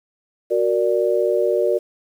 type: chord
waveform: sine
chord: Gb augmented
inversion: none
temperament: equal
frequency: 370 / 466.2 / 587.3 Hz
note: Gb4 / Bb4 / D5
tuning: 0 / 0 / 0 cents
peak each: -20 dBFS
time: 0.5-1.79 s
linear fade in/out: 20 ms
effects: 8-bit